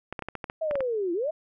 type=clicks; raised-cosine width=0.5 ms; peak=-18 dBFS; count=10; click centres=0.126 / 0.192 / 0.223 / 0.286 / 0.353 / 0.442 / 0.499 / 0.711 / 0.755 / 0.806 s
type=linear two-way sweep; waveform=sine; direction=down then up; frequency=654 to 329.6 to 654 Hz; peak=-25 dBFS; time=0.61-1.31 s; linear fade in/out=10 ms; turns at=1.13 s
effects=none